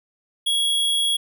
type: tone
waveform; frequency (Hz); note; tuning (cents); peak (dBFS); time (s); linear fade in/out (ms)
square; 3326; G#7; +2; -19; 0.46-1.17; 10
effects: none